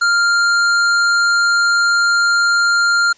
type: tone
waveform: square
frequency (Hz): 1396.9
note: F6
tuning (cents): 0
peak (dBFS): -12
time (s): 0.01-3.13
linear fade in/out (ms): 10
effects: white hiss -50 dBFS RMS until 3.17 s + resampled to 16000 Hz